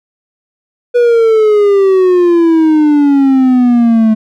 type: exponential sweep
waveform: triangle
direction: down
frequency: 488.9 to 216.6 Hz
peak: -3 dBFS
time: 0.94-4.15 s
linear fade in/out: 20 ms
effects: none